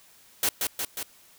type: noise with echo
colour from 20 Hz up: white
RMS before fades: -24 dBFS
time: 0.43-0.49 s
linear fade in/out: 2 ms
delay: 180 ms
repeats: 3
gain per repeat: -3 dB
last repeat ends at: 1.03 s
effects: white hiss -56 dBFS RMS until 1.38 s